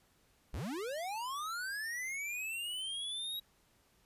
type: linear sweep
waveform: square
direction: up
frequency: 32.08 to 3845 Hz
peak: -38 dBFS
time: 0.53-3.4 s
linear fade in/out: 10 ms
effects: pink hiss -70 dBFS RMS until 4.05 s + resampled to 32000 Hz